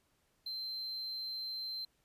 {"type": "tone", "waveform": "triangle", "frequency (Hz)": 4113, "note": "C8", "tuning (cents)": -30, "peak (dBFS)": -37, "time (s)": [0.46, 1.85], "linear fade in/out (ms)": 5, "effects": ["pink hiss -75 dBFS RMS until 2.04 s", "resampled to 32000 Hz"]}